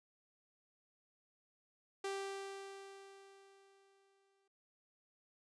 sawtooth tone with exponential decay, 392 Hz, G4, in tune, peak -34 dBFS, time 2.04-4.48 s, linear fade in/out 5 ms, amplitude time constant 530 ms, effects resampled to 22050 Hz

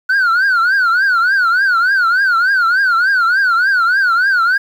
sine tone with vibrato, 1472 Hz, F#6, 9 cents flat, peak -7 dBFS, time 0.09-4.58 s, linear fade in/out 10 ms, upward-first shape triangle, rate 3.4 Hz, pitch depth 190 cents each way, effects tanh soft clip ceiling -9 dBFS + 7-bit

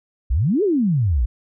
sine exponential two-way sweep, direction up then down, 51.91 to 440 to 51.91 Hz, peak -15 dBFS, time 0.3-1.26 s, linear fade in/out 10 ms, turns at 0.63 s, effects none

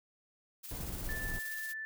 blue noise with tremolo, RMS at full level -44 dBFS, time 0.63-1.74 s, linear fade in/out 20 ms, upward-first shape square, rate 17 Hz, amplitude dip 35%
brown noise, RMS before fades -40 dBFS, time 0.71-1.39 s, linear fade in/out 2 ms
sine tone, 1759 Hz, A6, 1 cent flat, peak -38 dBFS, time 1.09-1.85 s, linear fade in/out 0 ms
effects none

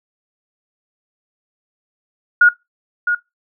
sine tone with echo, 1438 Hz, F#6, 50 cents flat, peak -5 dBFS, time 2.41-2.49 s, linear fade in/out 5 ms, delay 660 ms, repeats 1, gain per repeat -8 dB, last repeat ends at 3.15 s, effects noise-tail reverb RT60 0.2 s tail -21 dB re dry

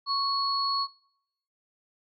sine tone pair together, 1108.7 / 4361 Hz, C#6 / C#8, 0 / -29 cents, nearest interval 2 octaves, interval 2371 cents, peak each -27 dBFS, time 0.06-0.88 s, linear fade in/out 50 ms, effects noise-tail reverb RT60 0.7 s tail -21 dB re dry + AAC 32 kbps

